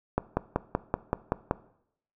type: click train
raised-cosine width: 1 ms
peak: -10 dBFS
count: 8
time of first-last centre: 0.18-1.511 s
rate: 5.26 Hz
effects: noise-tail reverb RT60 0.7 s tail -18 dB re dry